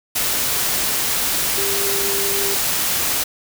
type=tone in noise; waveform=sine; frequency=397.6 Hz; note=G4; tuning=25 cents sharp; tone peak=-25 dBFS; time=1.57-2.55 s; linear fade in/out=10 ms; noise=white; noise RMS=-20 dBFS; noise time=0.15-3.24 s; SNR=-8 dB; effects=none